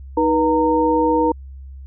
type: tone cluster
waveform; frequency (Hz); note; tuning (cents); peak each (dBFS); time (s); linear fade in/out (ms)
sine; 312 / 483.8 / 920; D#4 / B4 / A#5; +5 / -36 / -23; -18; 0.17-1.32; 5
effects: added 67 Hz sine -33 dBFS peak until 1.86 s